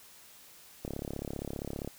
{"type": "click train", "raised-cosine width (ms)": 2, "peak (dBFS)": -23, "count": 37, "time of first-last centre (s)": [0.85, 1.876], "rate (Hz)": 35.1, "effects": ["white hiss -55 dBFS RMS until 1.98 s"]}